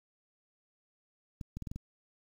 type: clicks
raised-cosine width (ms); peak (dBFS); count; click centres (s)
5; -27; 6; 1.412 / 1.57 / 1.623 / 1.672 / 1.715 / 1.76
effects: 9-bit